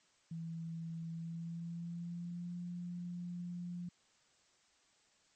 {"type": "tone with pitch glide", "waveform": "sine", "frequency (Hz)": [164.81, 175.62], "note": ["E3", "F3"], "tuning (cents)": [0, 10], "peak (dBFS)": -40, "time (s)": [0.31, 3.89], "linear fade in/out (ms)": 5, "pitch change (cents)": 110, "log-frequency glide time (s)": [1.11, 2.57], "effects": ["white hiss -71 dBFS RMS until 5.35 s", "MP3 32 kbps"]}